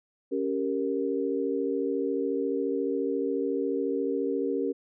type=chord; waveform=sine; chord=G diminished; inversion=second; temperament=equal; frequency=277.2 / 392 / 466.2 Hz; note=Db4 / G4 / Bb4; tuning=0 / 0 / 0 cents; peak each=-30 dBFS; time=0.31-4.73 s; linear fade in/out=20 ms; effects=none